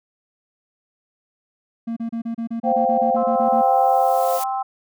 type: tone bursts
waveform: triangle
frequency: 230 Hz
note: A#3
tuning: 23 cents flat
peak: -21 dBFS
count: 14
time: 1.87-3.617 s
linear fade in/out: 10 ms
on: 96 ms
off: 31 ms
type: chord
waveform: sine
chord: C suspended fourth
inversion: none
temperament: equal with one note detuned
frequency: 523.3 / 703.3 / 784 Hz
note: C5 / F5 / G5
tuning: 0 / +12 / 0 cents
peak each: -21 / -20 / -20 dBFS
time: 2.63-4.41 s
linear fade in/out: 50 ms
type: harmonic tone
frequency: 261.6 Hz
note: C4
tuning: in tune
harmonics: 3 / 4 / 5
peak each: -22 / -29 / -31 dBFS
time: 3.16-4.63 s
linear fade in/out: 10 ms
type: noise with exponential growth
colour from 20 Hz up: blue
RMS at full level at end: -28 dBFS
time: 3.33-4.44 s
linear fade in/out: 5 ms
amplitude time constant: 240 ms
effects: none